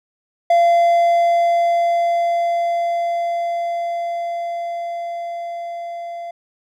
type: tone with level ramp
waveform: triangle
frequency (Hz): 686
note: F5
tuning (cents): -31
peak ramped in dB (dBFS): -8 to -25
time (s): 0.5-6.31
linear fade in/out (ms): 5
effects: none